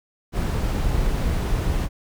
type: noise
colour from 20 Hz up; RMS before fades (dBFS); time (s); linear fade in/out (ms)
brown; -22; 0.32-1.89; 50
effects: none